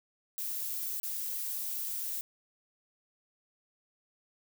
violet noise with dropouts, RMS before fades -36 dBFS, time 0.38-2.21 s, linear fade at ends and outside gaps 0 ms, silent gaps 1-1.032 s, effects none

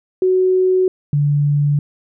sine tone pair in turn, 371.5 / 145.19 Hz, F#4 / D3, +7 / -19 cents, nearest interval octave + major third, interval 1626 cents, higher first, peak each -11 / -12 dBFS, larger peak first, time 0.22-0.88 / 1.13-1.79 s, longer neither, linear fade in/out 2 ms, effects none

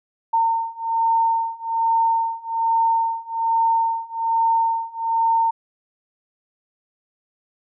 sine beating tone pair, 910 / 911.2 Hz, A#5 / A#5, -42 / -40 cents, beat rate 1.2 Hz, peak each -21 / -20 dBFS, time 0.33-5.51 s, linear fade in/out 10 ms, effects none

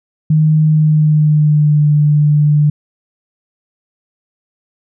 sine tone with pitch glide, 155.1 to 148.7 Hz, D#3 to D3, -5 to +22 cents, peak -7 dBFS, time 0.3-2.7 s, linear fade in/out 5 ms, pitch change -73 cents, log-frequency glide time 0.67-1.85 s, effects none

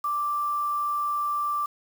sine tone with quantisation, 1174.7 Hz, D6, in tune, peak -24 dBFS, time 0.04-1.66 s, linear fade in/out 5 ms, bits 7, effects none

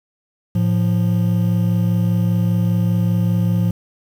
triangle tone pair together, 110 / 174.94 Hz, A2 / F3, 0 / +3 cents, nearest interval minor sixth, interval 803 cents, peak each -15 dBFS, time 0.55-3.71 s, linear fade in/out 5 ms, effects 7-bit

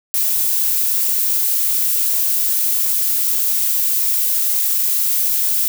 violet noise, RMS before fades -17 dBFS, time 0.14-5.68 s, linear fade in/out 0 ms, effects none

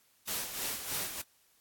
white noise with tremolo, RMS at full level -34 dBFS, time 0.27-1.22 s, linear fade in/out 10 ms, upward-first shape sine, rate 3.2 Hz, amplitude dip 60%, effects white hiss -68 dBFS RMS until 1.6 s + AAC 64 kbps

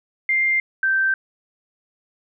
sine tone pair in turn, 2102 / 1559.3 Hz, C7 / G6, +7 / -10 cents, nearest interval perfect fourth, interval 517 cents, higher first, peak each -16 dBFS, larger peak neither, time 0.29-0.6 / 0.83-1.14 s, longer neither, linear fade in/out 2 ms, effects none

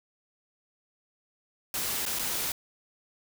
white noise with dropouts, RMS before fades -31 dBFS, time 1.74-2.52 s, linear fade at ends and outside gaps 2 ms, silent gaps 2.054-2.062 / 2.189-2.193 s, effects none

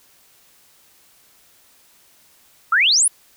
sine exponential sweep, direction up, 1249 to 11020 Hz, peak -12 dBFS, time 2.72-3.08 s, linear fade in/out 5 ms, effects white hiss -54 dBFS RMS until 3.36 s

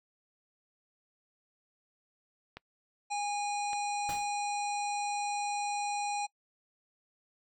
clicks, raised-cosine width 0.3 ms, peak -27 dBFS, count 2, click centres 2.57 / 3.732 s
harmonic tone, 820 Hz, G#5, 22 cents flat, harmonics 1 / 3 / 5 / 7 / 9 / 10, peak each -32 / -40 / -45 / -46 / -46 / -50 dBFS, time 3.1-6.27 s, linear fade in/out 20 ms
pink noise with exponential decay, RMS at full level -38 dBFS, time 4.09-4.32 s, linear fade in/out 2 ms, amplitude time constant 49 ms
effects noise-tail reverb RT60 0.1 s tail -25 dB re dry

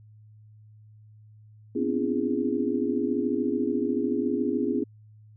sine tone cluster, 247.5 / 261.4 / 288.4 / 339.8 / 413.1 Hz, B3 / C4 / D4 / F4 / G#4, +4 / -1 / -31 / -47 / -9 cents, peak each -30 dBFS, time 1.75-4.84 s, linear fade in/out 10 ms, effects added 107 Hz sine -49 dBFS peak until 5.36 s

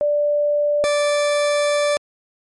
sine / 40% pulse tone pair in turn, 587.3 / 585 Hz, D5 / D5, 0 / -7 cents, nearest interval unison, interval 7 cents, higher first, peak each -15 dBFS, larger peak neither, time 0.01-0.84 / 0.84-1.97 s, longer second, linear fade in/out 0 ms, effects MP3 48 kbps

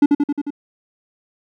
triangle tone with echo, 288.9 Hz, D4, 28 cents flat, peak -5 dBFS, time 0.02-0.06 s, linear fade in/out 5 ms, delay 89 ms, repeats 5, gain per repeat -3 dB, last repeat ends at 0.505 s, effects none

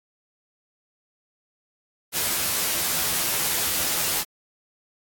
white noise with comb filter, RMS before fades -24 dBFS, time 2.12-4.25 s, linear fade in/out 50 ms, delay 12 ms, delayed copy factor +0.55, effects AAC 64 kbps

